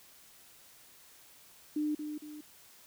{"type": "tone with echo", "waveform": "sine", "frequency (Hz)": 301, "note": "D4", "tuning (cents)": 43, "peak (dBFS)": -29, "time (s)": [1.76, 1.95], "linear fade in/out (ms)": 5, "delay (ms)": 230, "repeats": 2, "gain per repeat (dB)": -7, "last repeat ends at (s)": 2.41, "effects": ["white hiss -58 dBFS RMS until 2.86 s"]}